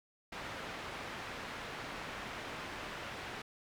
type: low-pass noise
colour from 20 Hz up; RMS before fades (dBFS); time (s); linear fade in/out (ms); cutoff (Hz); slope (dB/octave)
white; -44; 0.32-3.42; 5; 2100; 12
effects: none